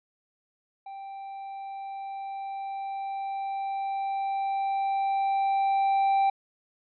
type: tone with level ramp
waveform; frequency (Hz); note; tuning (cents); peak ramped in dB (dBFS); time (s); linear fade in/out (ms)
triangle; 784; G5; 0; -36 to -18; 0.86-6.3; 5
effects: resampled to 11025 Hz